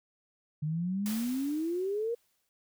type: exponential sweep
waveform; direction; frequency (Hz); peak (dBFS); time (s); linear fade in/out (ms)
sine; up; 148.2 to 479.2; -29; 0.62-2.15; 10
type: noise with exponential decay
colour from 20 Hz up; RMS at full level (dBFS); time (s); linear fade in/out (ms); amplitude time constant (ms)
white; -39; 1.06-2.49; 0; 310
effects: none